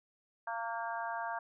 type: harmonic tone with a mistuned harmonic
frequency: 229.8 Hz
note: A#3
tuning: 25 cents flat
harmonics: 3 / 4 / 5 / 6 / 7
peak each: -40 / -39 / -44 / -46 / -43 dBFS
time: 0.47-1.39 s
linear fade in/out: 5 ms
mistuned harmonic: 6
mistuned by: +35 cents
effects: none